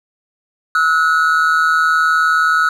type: tone pair together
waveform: triangle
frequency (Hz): 1300 / 1459.2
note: E6 / F#6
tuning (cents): -24 / -24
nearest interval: major second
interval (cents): 200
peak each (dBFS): -12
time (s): 0.75-2.69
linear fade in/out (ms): 2
effects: none